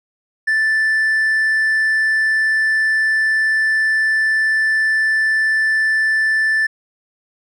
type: tone with hard clipping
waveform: sine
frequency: 1761 Hz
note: A6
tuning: 1 cent sharp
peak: -14 dBFS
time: 0.47-6.67 s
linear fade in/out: 10 ms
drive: 2 dB
effects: none